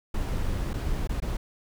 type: noise with dropouts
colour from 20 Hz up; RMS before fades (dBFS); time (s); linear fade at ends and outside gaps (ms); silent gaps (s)
brown; -28; 0.14-1.37; 5; 0.733-0.739 / 1.074-1.092 / 1.202-1.221
effects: none